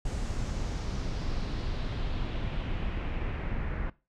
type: noise with low-pass filter sweep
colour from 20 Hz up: brown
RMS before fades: -32 dBFS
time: 0.05-3.9 s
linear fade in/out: 5 ms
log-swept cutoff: 7800 to 1900 Hz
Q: 2.1
effects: noise-tail reverb RT60 0.3 s tail -20 dB re dry